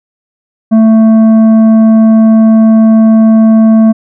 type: tone with tanh clipping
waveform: sine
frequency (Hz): 221.6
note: A3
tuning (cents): +13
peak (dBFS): -3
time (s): 0.71-3.93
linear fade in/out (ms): 20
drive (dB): 8
effects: none